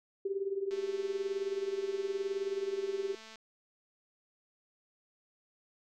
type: tone with tremolo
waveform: sine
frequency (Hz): 392.5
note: G4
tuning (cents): +2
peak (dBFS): -28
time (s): 0.25-3.15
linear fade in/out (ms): 5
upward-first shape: triangle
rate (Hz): 19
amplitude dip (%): 85
type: click train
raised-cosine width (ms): 0.2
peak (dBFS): -34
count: 586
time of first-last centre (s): 0.71-3.357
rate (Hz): 221
effects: none